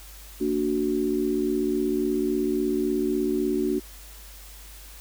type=chord; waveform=sine; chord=Bb augmented; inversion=none; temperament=equal with one note detuned; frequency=230.1 / 293.7 / 370 Hz; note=Bb3 / D4 / F#4; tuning=-22 / 0 / 0 cents; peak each=-29 / -26 / -25 dBFS; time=0.4-3.8 s; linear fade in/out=20 ms; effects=added 50 Hz sine -44 dBFS peak until 5 s + white hiss -47 dBFS RMS until 5 s